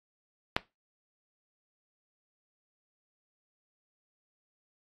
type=click; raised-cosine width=0.3 ms; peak=-8 dBFS; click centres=0.565 s; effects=noise-tail reverb RT60 0.2 s tail -18 dB re dry + AAC 32 kbps